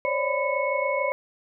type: tone cluster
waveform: sine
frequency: 532 / 563 / 590 / 1001 / 2197 Hz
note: C5 / C#5 / D5 / B5 / C#7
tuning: +29 / +27 / +8 / +23 / -16 cents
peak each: -29 dBFS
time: 0.05-1.12 s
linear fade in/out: 0 ms
effects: none